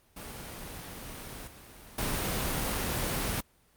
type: noise with level steps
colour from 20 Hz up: pink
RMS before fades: -42 / -50 / -31 dBFS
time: 0.16-3.41 s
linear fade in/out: 10 ms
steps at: 1.47 / 1.98 s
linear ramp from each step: 5 ms
effects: pink hiss -65 dBFS RMS until 3.76 s + Opus 32 kbps